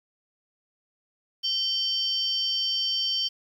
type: tone cluster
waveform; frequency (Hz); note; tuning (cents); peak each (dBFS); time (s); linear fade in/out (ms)
sine; 3115 / 4594 / 5510; G7 / D8 / F8; -12 / -39 / -24; -26 / -30 / -31; 1.43-3.29; 20
effects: 9-bit